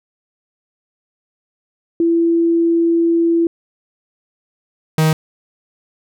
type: tone pair in turn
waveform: sine / 45% pulse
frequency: 335.2 / 157.42 Hz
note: E4 / D#3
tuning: +29 / +21 cents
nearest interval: octave + minor second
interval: 1308 cents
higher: first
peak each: -11 dBFS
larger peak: neither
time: 2-3.47 / 4.98-5.13 s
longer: first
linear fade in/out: 2 ms
effects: none